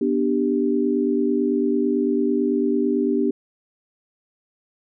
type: chord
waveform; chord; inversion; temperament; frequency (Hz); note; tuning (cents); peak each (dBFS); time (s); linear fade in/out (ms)
sine; G major; first; just; 245 / 294 / 392; B3 / D4 / G4; -14 / +2 / 0; -22; 0.01-3.31; 5
effects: none